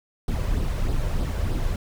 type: noise with flanger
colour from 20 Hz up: brown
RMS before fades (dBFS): -24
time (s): 0.28-1.76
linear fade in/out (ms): 2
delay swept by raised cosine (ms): 0.21 to 2.01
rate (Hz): 3.2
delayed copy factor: +0.5
effects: none